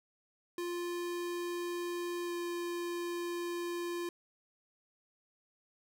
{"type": "tone with pitch glide", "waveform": "square", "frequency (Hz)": [349.2, 347], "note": ["F4", "F4"], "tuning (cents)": [0, -11], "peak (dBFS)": -36, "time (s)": [0.58, 4.09], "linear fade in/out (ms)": 2, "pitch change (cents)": -11, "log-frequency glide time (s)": [2.25, 2.32], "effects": []}